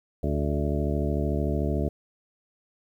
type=harmonic tone with a mistuned harmonic; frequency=73.42 Hz; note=D2; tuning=in tune; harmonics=1 / 2 / 3 / 4 / 5 / 6 / 8 / 9; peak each=-27 / -30 / -32 / -33 / -34 / -35 / -36 / -37 dBFS; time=0.23-1.89 s; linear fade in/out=5 ms; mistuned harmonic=6; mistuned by=-17 cents; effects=10-bit